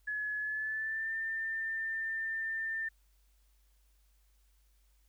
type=tone with pitch glide; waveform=sine; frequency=1700 to 1793.8 Hz; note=G#6 to A6; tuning=+40 to +33 cents; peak=-33 dBFS; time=0.07-2.89 s; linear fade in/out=10 ms; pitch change=+93 cents; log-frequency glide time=0.38-1.12 s; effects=added 50 Hz sine -65 dBFS peak until 5.08 s + white hiss -75 dBFS RMS until 5.08 s